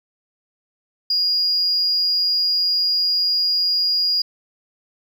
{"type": "tone", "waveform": "sine", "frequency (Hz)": 4861, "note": "D#8", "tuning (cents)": -41, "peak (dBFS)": -15, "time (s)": [1.1, 4.22], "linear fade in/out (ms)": 5, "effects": ["tanh soft clip ceiling -12 dBFS", "9-bit"]}